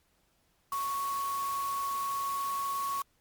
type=tone in noise; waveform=sine; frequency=1108.7 Hz; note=C#6; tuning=in tune; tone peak=-30 dBFS; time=0.72-3.02 s; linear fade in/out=2 ms; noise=white; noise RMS=-43 dBFS; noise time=0.72-3.02 s; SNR=+10 dB; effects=pink hiss -71 dBFS RMS until 3.2 s + MP3 96 kbps